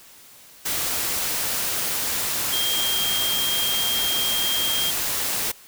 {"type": "tone in noise", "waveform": "sine", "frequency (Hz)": 3213, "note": "G7", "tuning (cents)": 42, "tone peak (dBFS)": -23, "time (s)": [2.52, 4.91], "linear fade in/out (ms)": 10, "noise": "white", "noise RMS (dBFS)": -25, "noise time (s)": [0.65, 5.52], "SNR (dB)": -1, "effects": ["white hiss -48 dBFS RMS until 5.67 s"]}